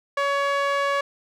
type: tone with band-pass filter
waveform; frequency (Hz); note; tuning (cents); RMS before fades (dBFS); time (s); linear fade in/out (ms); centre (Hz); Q
sawtooth; 562; C#5; +24; -23; 0.17-1.01; 5; 1300; 1
effects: none